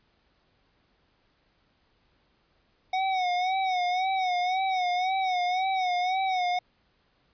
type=tone with vibrato; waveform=square; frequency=740 Hz; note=F#5; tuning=in tune; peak=-25 dBFS; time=2.93-6.59 s; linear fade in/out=5 ms; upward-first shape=sine; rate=1.9 Hz; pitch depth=66 cents each way; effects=pink hiss -68 dBFS RMS until 7.33 s + resampled to 11025 Hz